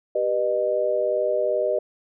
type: chord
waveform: sine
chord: G augmented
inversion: none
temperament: just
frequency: 392 / 490 / 612.5 Hz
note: G4 / B4 / D#5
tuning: 0 / -14 / -27 cents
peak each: -27 / -25 / -22 dBFS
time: 0.15-1.79 s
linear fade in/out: 5 ms
effects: none